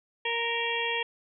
harmonic tone with a mistuned harmonic, 466.2 Hz, A#4, in tune, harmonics 1 / 2 / 4 / 5 / 6 / 7, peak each -34 / -34 / -34 / -34 / -34 / -34 dBFS, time 0.25-1.03 s, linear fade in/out 5 ms, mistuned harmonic 6, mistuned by -20 cents, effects none

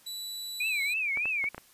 sawtooth tone with pitch glide, 3951 to 3992 Hz, B7 to B7, 0 to +18 cents, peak -33 dBFS, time 0.06-0.94 s, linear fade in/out 10 ms, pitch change +18 cents, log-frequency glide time 0.56-0.75 s
sine tone with vibrato, 2397 Hz, D7, 35 cents sharp, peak -27 dBFS, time 0.6-1.49 s, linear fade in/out 5 ms, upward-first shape triangle, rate 3.3 Hz, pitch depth 200 cents each way
clicks, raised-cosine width 0.5 ms, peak -24 dBFS, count 5, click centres 1.173 / 1.256 / 1.441 / 1.546 / 1.58 s
effects white hiss -59 dBFS RMS until 1.73 s + resampled to 32000 Hz

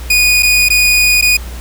sawtooth tone with dropouts, 2467 Hz, D#7, 15 cents flat, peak -4 dBFS, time 0.1-1.37 s, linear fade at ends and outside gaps 5 ms, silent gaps 0.425-0.43 / 0.687-0.702 / 1.213-1.223 s, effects added 60 Hz sine -23 dBFS peak until 1.6 s + pink hiss -33 dBFS RMS until 1.6 s

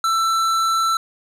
triangle tone with hard clipping, 1333 Hz, E6, 19 cents sharp, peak -18 dBFS, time 0.04-0.97 s, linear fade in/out 2 ms, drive 17 dB, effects none

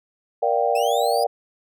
sine chord, G minor seventh, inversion first, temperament just, 470.4 / 588 / 705.6 / 784 Hz, Bb4 / D5 / F5 / G5, +16 / +2 / +18 / 0 cents, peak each -23 dBFS, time 0.42-1.27 s, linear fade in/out 10 ms
sawtooth linear sweep, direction up, 2552 to 4978 Hz, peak -27 dBFS, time 0.75-1.24 s, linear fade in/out 5 ms
effects none

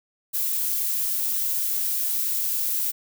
violet noise, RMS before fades -25 dBFS, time 0.33-2.92 s, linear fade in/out 20 ms, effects none

